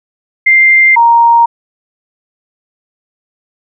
sine tone pair in turn, 2096 / 933.7 Hz, C7 / A#5, +2 / +3 cents, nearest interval octave + major second, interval 1399 cents, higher first, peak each -3 dBFS, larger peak neither, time 0.46-0.96 / 0.96-1.46 s, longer neither, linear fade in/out 10 ms, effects none

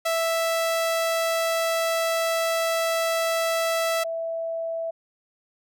sawtooth / sine tone pair in turn, 659.3 / 659.3 Hz, E5 / E5, 0 / 0 cents, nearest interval unison, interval 0 cents, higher neither, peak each -18 / -26 dBFS, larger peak first, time 0.05-4.04 / 4.04-4.91 s, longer first, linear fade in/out 10 ms, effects none

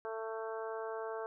harmonic tone, 222.5 Hz, A3, 20 cents sharp, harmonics 2 / 3 / 4 / 5 / 6 / 7, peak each -40 / -44 / -46 / -48 / -50 / -51 dBFS, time 0.05-1.26 s, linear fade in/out 0 ms, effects none

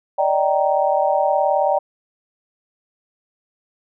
sine chord, Eb major seventh, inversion third, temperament just, 583.4 / 622.3 / 777.8 / 933.4 Hz, D5 / Eb5 / G5 / Bb5, -12 / 0 / -14 / +2 cents, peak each -19 / -22 / -19 / -23 dBFS, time 0.18-1.79 s, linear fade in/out 10 ms, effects none

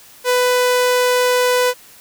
sawtooth tone, 497.3 Hz, B4, 12 cents sharp, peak -9 dBFS, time 0.24-1.74 s, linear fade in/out 50 ms, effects white hiss -44 dBFS RMS until 2 s

